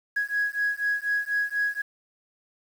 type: beating tone pair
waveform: sine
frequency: 1661.2 / 1665.3 Hz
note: G#6 / G#6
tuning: 0 / +4 cents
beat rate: 4.1 Hz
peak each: -26 dBFS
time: 0.16-1.82 s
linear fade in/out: 10 ms
effects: tanh soft clip ceiling -18 dBFS + 8-bit